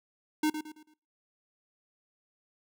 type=tone with echo; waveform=square; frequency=306.7 Hz; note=D#4; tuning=25 cents flat; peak=-25 dBFS; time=0.43-0.5 s; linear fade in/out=5 ms; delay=110 ms; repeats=4; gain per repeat=-9 dB; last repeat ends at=0.94 s; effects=noise-tail reverb RT60 0.4 s tail -25 dB re dry